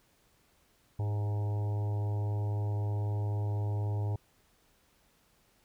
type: harmonic tone with a mistuned harmonic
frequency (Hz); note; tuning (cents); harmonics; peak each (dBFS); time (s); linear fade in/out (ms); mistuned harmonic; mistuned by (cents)
103.9; G#2; +1; 1 / 3 / 4 / 5 / 6 / 7 / 8 / 9; -29 / -48 / -46 / -51 / -51 / -52 / -50 / -53; 0.99-4.16; 5; 4; -22
effects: pink hiss -68 dBFS RMS until 5.64 s